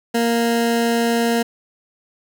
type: tone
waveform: 20% pulse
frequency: 233.1 Hz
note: A#3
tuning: in tune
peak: -11 dBFS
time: 0.14-1.43 s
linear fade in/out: 10 ms
effects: none